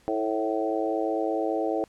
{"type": "harmonic tone with a mistuned harmonic", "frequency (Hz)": 109.1, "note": "A2", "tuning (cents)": -14, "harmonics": [3, 4, 5, 6, 7], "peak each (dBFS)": [-29, -30, -31, -32, -32], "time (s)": [0.08, 1.84], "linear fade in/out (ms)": 0, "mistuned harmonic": 4, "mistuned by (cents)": 17, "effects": ["pink hiss -60 dBFS RMS until 1.88 s", "low-pass 10000 Hz 12 dB/octave"]}